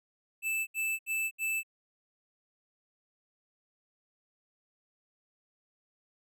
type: tone bursts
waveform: square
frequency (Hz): 2637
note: E7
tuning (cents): 0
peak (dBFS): -30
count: 4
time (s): 0.42-1.633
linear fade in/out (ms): 50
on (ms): 250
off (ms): 71
effects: none